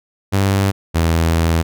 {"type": "tone pair in turn", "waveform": "sawtooth", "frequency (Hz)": [98, 82.41], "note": ["G2", "E2"], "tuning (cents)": [0, 0], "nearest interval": "minor third", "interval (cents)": 300, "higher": "first", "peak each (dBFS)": -9, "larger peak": "neither", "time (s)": [[0.32, 0.72], [0.94, 1.63]], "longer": "second", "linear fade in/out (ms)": 20, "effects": []}